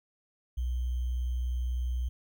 sine tone with sample-and-hold, 61.74 Hz, B1, in tune, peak -28 dBFS, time 0.57-2.09 s, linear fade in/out 10 ms, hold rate 3150 Hz, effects none

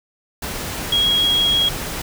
sine tone in noise, 3298 Hz, G#7, 13 cents flat, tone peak -14 dBFS, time 0.92-1.69 s, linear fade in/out 5 ms, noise pink, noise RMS -27 dBFS, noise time 0.42-2.02 s, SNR +10 dB, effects none

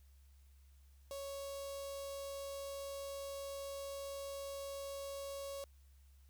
sawtooth tone with notch filter, 554.4 Hz, C#5, in tune, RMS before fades -45 dBFS, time 1.11-5.64 s, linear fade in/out 0 ms, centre 1800 Hz, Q 0.57, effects added 68 Hz sine -60 dBFS peak until 6.29 s + white hiss -75 dBFS RMS until 6.29 s

